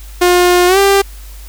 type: tone with pitch glide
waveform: sawtooth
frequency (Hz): 356.3 to 395.3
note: F4 to G4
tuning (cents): +35 to +15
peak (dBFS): -3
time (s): 0.21-1.02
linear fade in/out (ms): 10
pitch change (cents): +180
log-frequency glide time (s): 0.67-0.78
effects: added 50 Hz sine -29 dBFS peak until 1.48 s + white hiss -40 dBFS RMS until 1.48 s